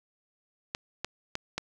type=clicks; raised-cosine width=0.2 ms; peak=-14 dBFS; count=4; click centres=0.749 / 1.046 / 1.354 / 1.58 s; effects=none